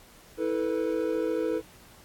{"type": "chord", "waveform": "triangle", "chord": "E suspended fourth", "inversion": "none", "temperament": "equal with one note detuned", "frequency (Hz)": [324.7, 440, 493.9], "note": ["E4", "A4", "B4"], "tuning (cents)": [-26, 0, 0], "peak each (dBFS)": -28, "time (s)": [0.37, 1.62], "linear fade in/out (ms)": 50, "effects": ["pink hiss -54 dBFS RMS until 2.04 s", "AAC 64 kbps"]}